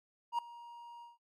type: tone with ADSR envelope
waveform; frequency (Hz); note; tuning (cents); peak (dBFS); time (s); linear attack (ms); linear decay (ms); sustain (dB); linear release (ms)
triangle; 945; A#5; +23; -26; 0.32-1.18; 66; 3; -20; 160
effects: noise-tail reverb RT60 0.1 s tail -24 dB re dry + AAC 48 kbps